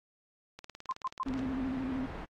click train, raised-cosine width 0.2 ms, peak -28 dBFS, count 16, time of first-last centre 0.59-1.392 s, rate 18.7 Hz
sine tone bursts, 1046.5 Hz, C6, in tune, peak -30 dBFS, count 3, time 0.89-1.232 s, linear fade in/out 2 ms, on 34 ms, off 120 ms
pink low-pass noise, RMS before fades -42 dBFS, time 1.25-2.26 s, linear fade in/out 20 ms, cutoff 1600 Hz, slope 12 dB/octave
sine tone with vibrato, 261.6 Hz, C4, in tune, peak -32 dBFS, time 1.26-2.06 s, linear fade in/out 2 ms, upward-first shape square, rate 13 Hz, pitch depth 49 cents each way
effects AAC 48 kbps

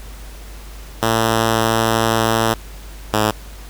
5% pulse tone pair in turn, 112.7 / 107.55 Hz, A2 / A2, +42 / -39 cents, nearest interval minor second, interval 81 cents, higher first, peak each -3 dBFS, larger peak neither, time 1.02-2.54 / 3.13-3.31 s, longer first, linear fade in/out 5 ms, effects added 50 Hz sine -33 dBFS peak until 3.69 s + pink hiss -41 dBFS RMS until 3.69 s

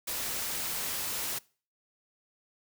white noise, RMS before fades -34 dBFS, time 0.07-1.39 s, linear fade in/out 10 ms, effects noise-tail reverb RT60 0.4 s tail -23 dB re dry

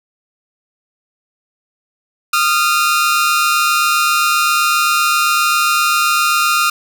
sawtooth tone pair together, 1233 / 1380.6 Hz, D#6 / F6, -16 / -20 cents, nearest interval major second, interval 196 cents, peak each -11 dBFS, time 2.33-6.7 s, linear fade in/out 5 ms, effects none

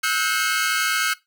sawtooth tone cluster, 1298 / 1460 / 1573 / 2165 Hz, E6 / F#6 / G6 / C#7, -27 / -24 / +6 / -41 cents, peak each -22 dBFS, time 0.03-1.14 s, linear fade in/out 10 ms, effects noise-tail reverb RT60 0.2 s tail -19 dB re dry

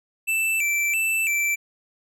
square tone with vibrato, 2489 Hz, D#7, in tune, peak -21 dBFS, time 0.27-1.56 s, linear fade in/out 20 ms, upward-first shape square, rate 1.5 Hz, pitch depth 110 cents each way, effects none

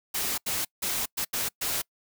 white noise bursts at uneven times, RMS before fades -29 dBFS, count 6, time 0.14-0.38 / 0.46-0.65 / 0.82-1.06 / 1.17-1.25 / 1.33-1.49 / 1.61-1.82 s, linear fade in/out 10 ms, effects noise-tail reverb RT60 0.1 s tail -26 dB re dry

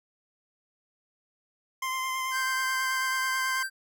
25% pulse tone with vibrato, 1043 Hz, C6, 6 cents flat, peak -25 dBFS, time 1.82-3.63 s, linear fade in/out 5 ms, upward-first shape triangle, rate 9.2 Hz, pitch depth 19 cents each way
square tone, 1568 Hz, G6, in tune, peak -30 dBFS, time 2.31-3.7 s, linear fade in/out 50 ms
effects none

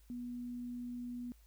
sine tone, 243.5 Hz, B3, 24 cents flat, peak -40 dBFS, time 0.1-1.32 s, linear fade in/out 0 ms, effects added 53 Hz sine -60 dBFS peak until 1.46 s + white hiss -71 dBFS RMS until 1.46 s

